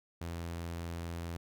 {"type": "tone", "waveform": "sawtooth", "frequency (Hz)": 84.6, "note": "E2", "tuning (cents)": 45, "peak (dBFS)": -34, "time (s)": [0.21, 1.37], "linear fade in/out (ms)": 5, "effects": []}